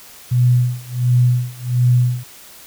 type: tone with tremolo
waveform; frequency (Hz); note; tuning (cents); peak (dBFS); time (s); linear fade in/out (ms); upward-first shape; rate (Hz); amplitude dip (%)
sine; 123.47; B2; 0; -9; 0.31-2.24; 10; sine; 1.4; 95
effects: white hiss -41 dBFS RMS until 2.66 s